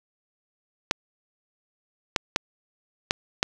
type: clicks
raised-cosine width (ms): 0.2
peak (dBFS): -3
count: 5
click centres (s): 0.911 / 2.162 / 2.361 / 3.109 / 3.429
effects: none